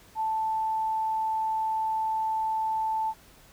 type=tone; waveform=sine; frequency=880 Hz; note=A5; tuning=in tune; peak=-25 dBFS; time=0.15-3.14 s; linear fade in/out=50 ms; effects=pink hiss -55 dBFS RMS until 3.52 s